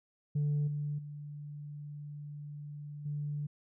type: tone with level steps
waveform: sine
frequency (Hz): 146.83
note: D3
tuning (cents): 0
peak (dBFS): -26 / -32 / -41 / -33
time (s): 0.35-3.47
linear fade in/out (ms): 10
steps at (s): 0.67 / 0.98 / 3.05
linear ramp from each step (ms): 10
effects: tanh soft clip ceiling -26 dBFS